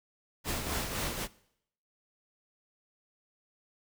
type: noise with tremolo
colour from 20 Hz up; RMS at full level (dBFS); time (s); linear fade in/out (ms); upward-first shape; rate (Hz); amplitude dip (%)
pink; -32; 0.44-1.28; 50; triangle; 3.9; 55
effects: noise-tail reverb RT60 0.7 s tail -20 dB re dry